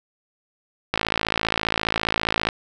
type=click train; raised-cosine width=0.3 ms; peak=-4 dBFS; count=86; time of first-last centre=0.94-2.488 s; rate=54.9 Hz; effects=none